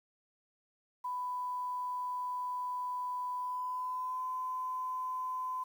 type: tone with pitch glide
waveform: sine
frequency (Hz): 995 to 1018.8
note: B5 to C6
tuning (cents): +13 to -46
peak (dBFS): -34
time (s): 1.04-5.64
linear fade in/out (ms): 10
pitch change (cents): +41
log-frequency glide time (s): 3.36-4.24
effects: 10-bit